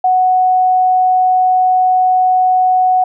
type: tone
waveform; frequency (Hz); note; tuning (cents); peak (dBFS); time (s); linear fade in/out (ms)
sine; 740; F#5; 0; -8; 0.04-3.04; 5
effects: none